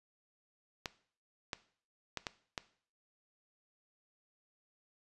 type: clicks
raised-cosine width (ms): 0.2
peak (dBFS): -19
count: 5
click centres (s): 0.858 / 1.532 / 2.173 / 2.268 / 2.578
effects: noise-tail reverb RT60 0.5 s tail -17 dB re dry + resampled to 24000 Hz